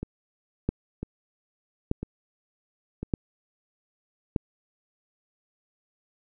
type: two click trains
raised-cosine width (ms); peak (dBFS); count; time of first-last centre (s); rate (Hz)
3; -11 / -19; 4 / 4; 0.69-4.362 / 0.03-3.03; 0.817 / 1
effects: none